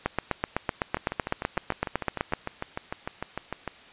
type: two click trains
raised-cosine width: 0.5 ms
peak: -15 / -9 dBFS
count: 19 / 19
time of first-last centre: 0.97-3.677 / 0.06-2.336 s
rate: 6.65 / 7.91 Hz
effects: white hiss -50 dBFS RMS until 3.92 s + resampled to 8000 Hz